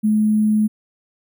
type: tone with sample-and-hold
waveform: sine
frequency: 213.6 Hz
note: G#3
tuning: 49 cents sharp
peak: -13 dBFS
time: 0.03-0.68 s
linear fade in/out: 20 ms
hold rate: 11025 Hz
effects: none